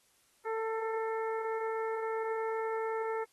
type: harmonic tone with a mistuned harmonic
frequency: 445.9 Hz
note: A4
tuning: 23 cents sharp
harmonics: 1 / 2 / 3 / 4 / 5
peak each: -33 / -38 / -42 / -46 / -49 dBFS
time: 0.45-3.25 s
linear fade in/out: 20 ms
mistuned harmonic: 5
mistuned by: -52 cents
effects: white hiss -69 dBFS RMS until 3.32 s + AAC 32 kbps